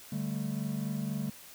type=chord; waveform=triangle; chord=D suspended fourth; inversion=none; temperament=equal; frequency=146.83 / 196 / 220 Hz; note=D3 / G3 / A3; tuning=0 / 0 / 0 cents; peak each=-34 dBFS; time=0.12-1.3 s; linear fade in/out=5 ms; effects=white hiss -51 dBFS RMS until 1.54 s